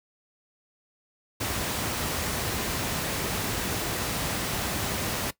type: noise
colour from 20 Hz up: pink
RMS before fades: -29 dBFS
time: 1.4-5.31 s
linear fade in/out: 10 ms
effects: noise-tail reverb RT60 0.1 s tail -18 dB re dry + high-pass 60 Hz 12 dB/octave